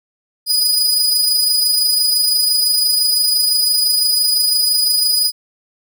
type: tone with amplitude modulation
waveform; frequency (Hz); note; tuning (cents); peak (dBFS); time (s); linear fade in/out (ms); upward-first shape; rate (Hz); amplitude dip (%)
sawtooth; 4954; D#8; -8; -8; 0.46-5.32; 50; sine; 25.9; 35
effects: none

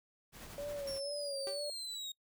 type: noise with tremolo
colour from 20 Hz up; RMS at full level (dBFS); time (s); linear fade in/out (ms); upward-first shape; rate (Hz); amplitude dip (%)
pink; -49; 0.32-1.01; 50; sine; 11; 35
type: tone with vibrato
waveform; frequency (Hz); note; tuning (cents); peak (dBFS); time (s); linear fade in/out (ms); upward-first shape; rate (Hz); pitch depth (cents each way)
sine; 565; C#5; +33; -38; 0.58-1.7; 2; sine; 2.1; 59
type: exponential sweep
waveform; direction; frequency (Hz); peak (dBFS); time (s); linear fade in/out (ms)
35% pulse; down; 5540 to 3729; -39; 0.87-2.12; 5
type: tone with exponential decay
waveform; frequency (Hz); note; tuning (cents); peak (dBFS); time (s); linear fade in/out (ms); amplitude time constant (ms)
sawtooth; 391.2; G4; -4; -37; 1.47-1.65; 0; 39
effects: noise-tail reverb RT60 0.1 s tail -26 dB re dry

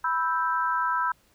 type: chord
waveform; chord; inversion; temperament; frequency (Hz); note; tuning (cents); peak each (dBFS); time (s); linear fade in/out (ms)
sine; E minor; second; equal; 987.8 / 1318.5 / 1568; B5 / E6 / G6; 0 / 0 / 0; -26 / -27 / -30; 0.04-1.12; 5
effects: pink hiss -63 dBFS RMS until 1.34 s

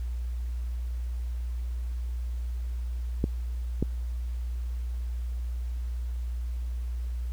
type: clicks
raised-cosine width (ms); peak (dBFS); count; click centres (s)
3; -12; 2; 3.241 / 3.826
effects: added 60 Hz sine -29 dBFS peak until 7.32 s + pink hiss -57 dBFS RMS until 7.32 s

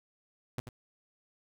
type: tone with echo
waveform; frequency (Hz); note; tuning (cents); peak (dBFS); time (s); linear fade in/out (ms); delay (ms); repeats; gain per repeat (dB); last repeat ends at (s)
sawtooth; 125.1; B2; +23; -29; 0.58-0.6; 0; 88; 1; -9; 0.688
effects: none

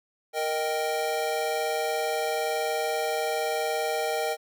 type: chord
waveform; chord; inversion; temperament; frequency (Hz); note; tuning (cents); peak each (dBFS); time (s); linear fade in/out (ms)
square; Eb major; second; equal; 466.2 / 622.3 / 784; Bb4 / Eb5 / G5; 0 / 0 / 0; -31; 0.33-4.37; 50
effects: none

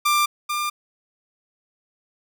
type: tone pair in turn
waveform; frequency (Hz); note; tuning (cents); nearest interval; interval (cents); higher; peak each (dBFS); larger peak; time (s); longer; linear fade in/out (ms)
sawtooth; 1186 / 1197; D6 / D6; +17 / +33; unison; 16; second; -13 / -19; first; 0.05-0.26 / 0.49-0.7; neither; 10
effects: none

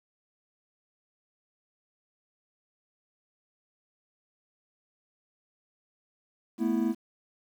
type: chord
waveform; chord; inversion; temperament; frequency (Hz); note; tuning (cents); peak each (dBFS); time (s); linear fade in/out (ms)
triangle; A suspended second; none; equal with one note detuned; 220 / 244.4 / 329.6; A3 / B3 / E4; 0 / -18 / 0; -27; 6.58-6.95; 50
effects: 9-bit

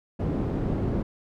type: low-pass noise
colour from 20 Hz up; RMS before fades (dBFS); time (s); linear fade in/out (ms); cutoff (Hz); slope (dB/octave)
white; -27; 0.19-1.03; 10; 270; 12
effects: none

